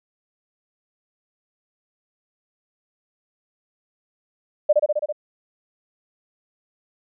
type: tone with echo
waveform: sine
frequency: 599 Hz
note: D5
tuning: 34 cents sharp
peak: -10 dBFS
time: 4.69-4.73 s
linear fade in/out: 10 ms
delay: 66 ms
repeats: 6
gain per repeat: -2 dB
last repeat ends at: 5.126 s
effects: none